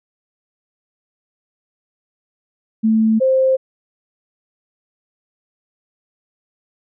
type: tone pair in turn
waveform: sine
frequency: 220.8 / 525.2 Hz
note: A3 / C5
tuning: +6 / +6 cents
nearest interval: octave + minor third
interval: 1500 cents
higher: second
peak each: -11 dBFS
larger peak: neither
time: 2.83-3.2 / 3.2-3.57 s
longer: neither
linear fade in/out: 20 ms
effects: none